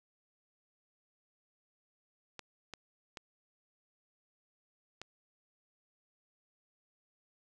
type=clicks; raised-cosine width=0.2 ms; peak=-26 dBFS; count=4; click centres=2.393 / 2.737 / 3.172 / 5.016 s; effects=none